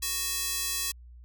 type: tone with high-pass filter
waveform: square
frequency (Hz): 370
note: F#4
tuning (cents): 0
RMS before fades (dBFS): -31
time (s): 0.02-0.92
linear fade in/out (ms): 10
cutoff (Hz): 4600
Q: 0.53
effects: added 60 Hz sine -46 dBFS peak until 1.24 s